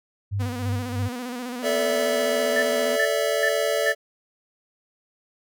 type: tone with tremolo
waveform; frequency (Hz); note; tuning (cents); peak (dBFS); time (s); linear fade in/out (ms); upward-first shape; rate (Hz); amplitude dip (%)
sine; 100.1; G2; +37; -22; 0.31-1.09; 20; sine; 3.1; 75
type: tone with vibrato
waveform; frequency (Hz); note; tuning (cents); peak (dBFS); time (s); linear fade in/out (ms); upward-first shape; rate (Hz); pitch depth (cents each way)
sawtooth; 246.7; B3; -2; -26; 0.39-2.97; 20; square; 15; 48
type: chord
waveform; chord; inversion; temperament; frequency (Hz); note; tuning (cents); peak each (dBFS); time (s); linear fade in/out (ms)
square; A suspended fourth; none; equal with one note detuned; 440 / 577.6 / 659.3; A4 / D5 / E5; 0 / -29 / 0; -27 / -25 / -27; 1.62-3.95; 50
type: tone bursts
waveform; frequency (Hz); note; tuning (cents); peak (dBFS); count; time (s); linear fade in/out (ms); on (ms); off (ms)
sine; 1760; A6; 0; -20; 4; 2.56-3.922; 5; 63; 370
effects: none